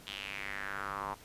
square tone with band-pass filter sweep, 49.56 Hz, G1, 20 cents sharp, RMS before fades -40 dBFS, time 0.06-1.15 s, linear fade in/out 20 ms, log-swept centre 3300 to 950 Hz, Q 4.1, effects pink hiss -55 dBFS RMS until 1.24 s + resampled to 32000 Hz

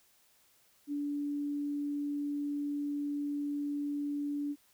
sine tone, 289.1 Hz, D4, 27 cents flat, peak -32 dBFS, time 0.87-4.56 s, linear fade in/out 50 ms, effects white hiss -67 dBFS RMS until 4.73 s

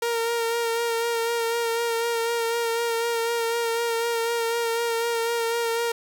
sawtooth tone with vibrato, 464.1 Hz, A#4, 8 cents flat, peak -19 dBFS, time 0.02-5.92 s, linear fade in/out 5 ms, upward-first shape sine, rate 4 Hz, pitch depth 25 cents each way, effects none

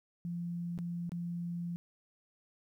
sine tone with dropouts, 172.4 Hz, F3, 22 cents flat, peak -35 dBFS, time 0.25-1.76 s, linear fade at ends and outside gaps 0 ms, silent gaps 0.778-0.788 / 1.094-1.119 s, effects 12-bit

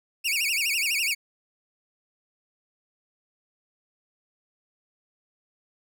sawtooth tone with vibrato, 2500 Hz, D#7, 8 cents sharp, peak -20 dBFS, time 0.24-1.15 s, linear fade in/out 20 ms, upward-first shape sine, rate 12 Hz, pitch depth 220 cents each way, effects none

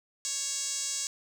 5% pulse tone with band-pass filter, 554.4 Hz, C#5, in tune, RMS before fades -33 dBFS, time 0.25-1.07 s, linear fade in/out 0 ms, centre 7400 Hz, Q 2.9, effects none

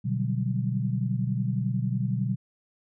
sine chord, G major seventh, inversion first, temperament equal, 123.47 / 146.83 / 185 / 196 Hz, B2 / D3 / F#3 / G3, 0 / 0 / 0 / 0 cents, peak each -27 / -32 / -31 / -32 dBFS, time 0.04-2.36 s, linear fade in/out 20 ms, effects none

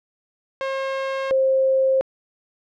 sawtooth / sine tone pair in turn, 537 / 530.2 Hz, C5 / C5, +45 / +23 cents, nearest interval unison, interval 22 cents, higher first, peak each -19 / -15 dBFS, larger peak second, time 0.61-1.31 / 1.31-2.01 s, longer neither, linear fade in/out 0 ms, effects low-pass 3000 Hz 12 dB/octave

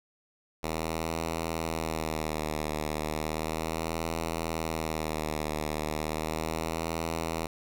5% pulse tone with vibrato, 79.2 Hz, D#2, 31 cents sharp, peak -19 dBFS, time 0.63-7.47 s, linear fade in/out 5 ms, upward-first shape sine, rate 0.35 Hz, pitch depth 60 cents each way, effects none

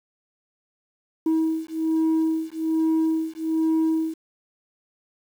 sine beating tone pair, 320 / 321.2 Hz, D#4 / E4, +49 / -45 cents, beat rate 1.2 Hz, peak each -21 dBFS, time 1.26-4.14 s, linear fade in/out 5 ms, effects tanh soft clip ceiling -17 dBFS + 8-bit

